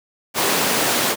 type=high-pass noise; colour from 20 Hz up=pink; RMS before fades=-19 dBFS; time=0.34-1.16 s; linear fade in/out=50 ms; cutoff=270 Hz; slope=12 dB/octave; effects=none